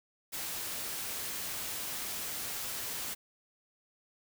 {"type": "noise", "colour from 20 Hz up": "white", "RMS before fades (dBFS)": -38, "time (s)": [0.32, 3.15], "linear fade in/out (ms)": 20, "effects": []}